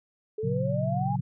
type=exponential sweep; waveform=sine; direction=up; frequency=422.9 to 846 Hz; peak=-29 dBFS; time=0.38-1.16 s; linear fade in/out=5 ms
type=chord; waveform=sine; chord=F# major; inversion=first; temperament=equal with one note detuned; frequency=116.54 / 138.59 / 183.08 Hz; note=A#2 / C#3 / F#3; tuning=0 / 0 / -18 cents; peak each=-31 / -29 / -31 dBFS; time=0.43-1.21 s; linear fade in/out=10 ms
effects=none